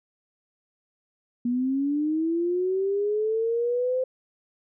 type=linear sweep; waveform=sine; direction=up; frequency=238 to 519 Hz; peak=-22 dBFS; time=1.45-4.04 s; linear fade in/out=5 ms; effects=none